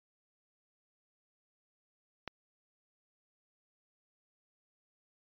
click, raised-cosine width 0.3 ms, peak -22 dBFS, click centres 2.277 s, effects resampled to 11025 Hz

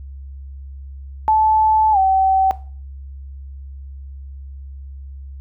sine tone with pitch glide, 870 to 766.2 Hz, A5 to G5, -20 to -40 cents, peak -11 dBFS, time 1.28-2.51 s, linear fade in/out 0 ms, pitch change -220 cents, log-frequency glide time 1.92-1.98 s, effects noise-tail reverb RT60 0.4 s tail -17 dB re dry + added 68 Hz sine -31 dBFS peak until 5.4 s

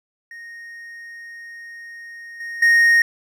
triangle tone with level steps, 1860 Hz, A#6, 4 cents flat, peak -33 / -26 / -9 dBFS, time 0.31-3.02 s, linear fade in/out 2 ms, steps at 2.4 / 2.62 s, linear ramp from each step 5 ms, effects none

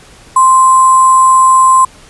sine tone with sample-and-hold, 1046 Hz, C6, 1 cent flat, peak -3 dBFS, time 0.36-1.85 s, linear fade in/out 5 ms, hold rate 8820 Hz, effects pink hiss -39 dBFS RMS until 2.09 s + resampled to 24000 Hz

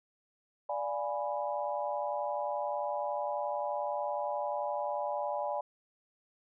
sine chord, D diminished seventh, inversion none, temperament equal, 587.3 / 698.5 / 830.6 / 987.8 Hz, D5 / F5 / Ab5 / Cb6, 0 / 0 / 0 / 0 cents, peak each -35 / -40 / -36 / -39 dBFS, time 0.69-5.61 s, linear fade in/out 5 ms, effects none

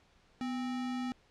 sine tone with sample-and-hold, 249.5 Hz, B3, 18 cents sharp, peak -33 dBFS, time 0.41-1.12 s, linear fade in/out 0 ms, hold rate 1050 Hz, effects pink hiss -66 dBFS RMS until 1.3 s + low-pass 5000 Hz 12 dB/octave

